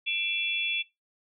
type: tone cluster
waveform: sine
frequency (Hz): 2366 / 2678 / 3399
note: D7 / E7 / G#7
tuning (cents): +12 / +27 / +39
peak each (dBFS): -31 / -30 / -31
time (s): 0.06-0.83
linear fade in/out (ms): 20
effects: noise-tail reverb RT60 0.2 s tail -22 dB re dry